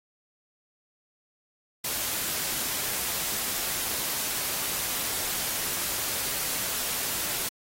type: noise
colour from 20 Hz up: white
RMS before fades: -30 dBFS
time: 1.84-7.49 s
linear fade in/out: 5 ms
effects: AAC 48 kbps